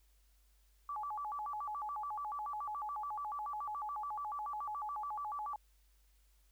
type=tone with vibrato; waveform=sine; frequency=990 Hz; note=B5; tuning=4 cents sharp; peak=-38 dBFS; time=0.89-5.56 s; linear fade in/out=2 ms; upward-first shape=square; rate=7 Hz; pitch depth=270 cents each way; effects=added 50 Hz sine -66 dBFS peak until 6.51 s + white hiss -75 dBFS RMS until 6.51 s